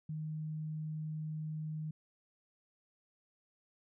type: tone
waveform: sine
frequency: 155.2 Hz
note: D#3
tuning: 4 cents flat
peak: -37 dBFS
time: 0.09-1.91 s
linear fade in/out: 5 ms
effects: none